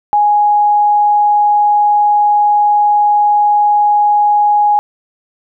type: tone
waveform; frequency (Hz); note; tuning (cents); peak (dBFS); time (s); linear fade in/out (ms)
sine; 830.6; G#5; 0; -7; 0.13-4.79; 0
effects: none